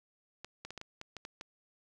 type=clicks; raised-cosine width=0.2 ms; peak=-26 dBFS; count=9; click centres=0.446 / 0.65 / 0.706 / 0.777 / 0.814 / 1.014 / 1.167 / 1.251 / 1.411 s; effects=none